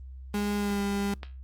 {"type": "tone with pitch glide", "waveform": "35% pulse", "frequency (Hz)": [205.3, 200.6], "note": ["G#3", "G3"], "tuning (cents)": [-20, 40], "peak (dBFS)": -25, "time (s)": [0.34, 1.14], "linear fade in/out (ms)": 2, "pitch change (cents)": -40, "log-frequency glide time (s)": [0.56, 0.82]}
{"type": "click", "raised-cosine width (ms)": 0.3, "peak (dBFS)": -21, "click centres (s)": 1.232}
{"effects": ["added 65 Hz sine -40 dBFS peak until 1.43 s", "Opus 32 kbps"]}